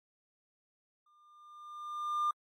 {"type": "tone with exponential growth", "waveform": "triangle", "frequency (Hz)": 1200, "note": "D6", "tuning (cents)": 37, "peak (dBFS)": -24, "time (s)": [1.06, 2.31], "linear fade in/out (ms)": 5, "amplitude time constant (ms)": 270, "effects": ["tanh soft clip ceiling -23 dBFS", "AAC 48 kbps"]}